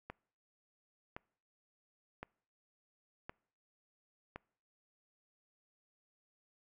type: click train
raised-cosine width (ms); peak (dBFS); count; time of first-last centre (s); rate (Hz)
0.5; -28; 5; 0.1-4.36; 0.939
effects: noise-tail reverb RT60 0.6 s tail -26 dB re dry